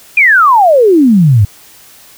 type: exponential sweep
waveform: sine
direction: down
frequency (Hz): 2489 to 95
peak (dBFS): -3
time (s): 0.17-1.45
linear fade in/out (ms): 5
effects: white hiss -39 dBFS RMS until 2.17 s